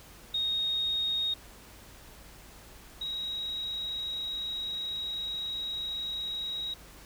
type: tone pair in turn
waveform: sine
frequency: 3729 / 3818 Hz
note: A#7 / A#7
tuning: 0 / +41 cents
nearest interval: unison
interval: 41 cents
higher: second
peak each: -27 / -32 dBFS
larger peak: first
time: 0.34-1.34 / 3.01-6.74 s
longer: second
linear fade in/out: 5 ms
effects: added 50 Hz sine -56 dBFS peak until 7.05 s + pink hiss -52 dBFS RMS until 7.05 s